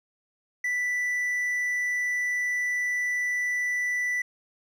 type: tone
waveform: triangle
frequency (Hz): 1975.5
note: B6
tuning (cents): 0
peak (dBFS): -23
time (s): 0.64-4.22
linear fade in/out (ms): 5
effects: none